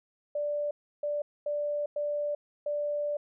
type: tone bursts at uneven times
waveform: sine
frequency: 587 Hz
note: D5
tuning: 1 cent flat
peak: -28 dBFS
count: 5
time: 0.35-0.71 / 1.03-1.22 / 1.46-1.86 / 1.96-2.35 / 2.66-3.17 s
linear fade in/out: 5 ms
effects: none